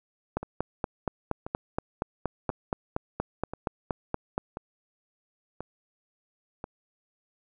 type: two click trains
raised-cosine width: 1 ms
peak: -13 / -21 dBFS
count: 18 / 7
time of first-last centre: 0.37-4.379 / 0.43-6.641 s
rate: 4.24 / 0.966 Hz
effects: none